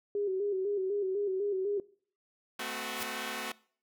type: tone with vibrato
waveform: sine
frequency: 392.7 Hz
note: G4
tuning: 3 cents sharp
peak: -29 dBFS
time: 0.15-1.8 s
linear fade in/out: 2 ms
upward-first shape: square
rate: 4 Hz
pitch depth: 68 cents each way
type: chord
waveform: 5% pulse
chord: F# diminished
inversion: first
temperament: equal with one note detuned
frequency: 220 / 256.4 / 370 Hz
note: A3 / C4 / F#4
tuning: 0 / -35 / 0 cents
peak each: -29 / -29 / -28 dBFS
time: 2.59-3.52 s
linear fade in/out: 5 ms
type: noise with exponential growth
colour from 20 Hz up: white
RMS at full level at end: -34 dBFS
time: 2.89-3.03 s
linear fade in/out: 1 ms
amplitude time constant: 29 ms
effects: noise-tail reverb RT60 0.5 s tail -22 dB re dry